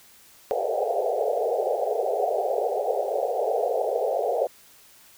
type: band-pass noise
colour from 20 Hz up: pink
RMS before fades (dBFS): -25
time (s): 0.51-4.47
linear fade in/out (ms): 0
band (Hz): 410 to 780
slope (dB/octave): 96
effects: white hiss -53 dBFS RMS until 5.17 s